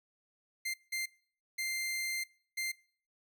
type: tone bursts at uneven times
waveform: sawtooth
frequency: 2093 Hz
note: C7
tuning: in tune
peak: -30 dBFS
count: 4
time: 0.65-0.74 / 0.92-1.06 / 1.58-2.24 / 2.57-2.72 s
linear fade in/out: 10 ms
effects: noise-tail reverb RT60 0.5 s tail -24 dB re dry